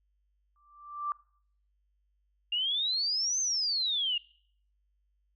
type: tone with exponential growth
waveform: sine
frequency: 1175 Hz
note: D6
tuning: 1 cent sharp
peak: -27 dBFS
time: 0.56-1.12 s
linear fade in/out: 1 ms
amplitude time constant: 120 ms
type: exponential two-way sweep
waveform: sine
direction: up then down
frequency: 2794 to 6350 to 2794 Hz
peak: -27 dBFS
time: 2.52-4.18 s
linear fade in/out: 5 ms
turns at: 3.4 s
effects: noise-tail reverb RT60 0.6 s tail -23 dB re dry + added 50 Hz sine -70 dBFS peak until 5.35 s